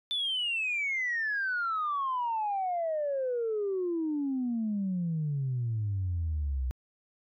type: exponential sweep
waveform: sine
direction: down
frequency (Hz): 3542 to 61.74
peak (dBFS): -27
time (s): 0.11-6.71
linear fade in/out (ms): 0
effects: tanh soft clip ceiling -24 dBFS